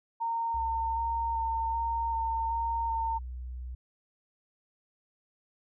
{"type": "tone with vibrato", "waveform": "sine", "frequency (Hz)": 914, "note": "A#5", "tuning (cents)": -34, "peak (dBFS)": -28, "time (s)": [0.2, 3.19], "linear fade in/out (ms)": 20, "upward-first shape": "square", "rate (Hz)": 1.3, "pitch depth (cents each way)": 11}
{"type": "tone with pitch glide", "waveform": "sine", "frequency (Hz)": [64.3, 62.15], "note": ["C2", "B1"], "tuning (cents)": [-30, 12], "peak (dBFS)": -36, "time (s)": [0.54, 3.75], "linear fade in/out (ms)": 5, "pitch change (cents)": -58, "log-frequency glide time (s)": [0.67, 3.01]}
{"effects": []}